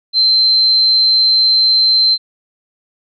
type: tone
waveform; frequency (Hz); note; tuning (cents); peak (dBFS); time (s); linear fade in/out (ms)
sine; 4108; C8; -33; -8; 0.13-2.18; 50
effects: none